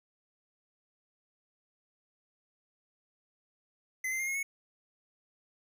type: tone with pitch steps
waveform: square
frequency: 2041 / 2080 / 2120 / 2161 / 2203 Hz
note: C7 / C7 / C7 / C#7 / C#7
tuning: -44 / -11 / +22 / -45 / -11 cents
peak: -32 dBFS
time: 4.04-4.43 s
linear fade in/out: 5 ms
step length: 78 ms
effects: none